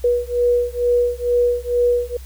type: beating tone pair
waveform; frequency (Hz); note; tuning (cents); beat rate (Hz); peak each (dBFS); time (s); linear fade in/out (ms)
sine; 483.7 / 485.9; B4 / B4; -36 / -28; 2.2; -18; 0.04-2.17; 5
effects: added 64 Hz sine -33 dBFS peak until 2.25 s + white hiss -47 dBFS RMS until 2.25 s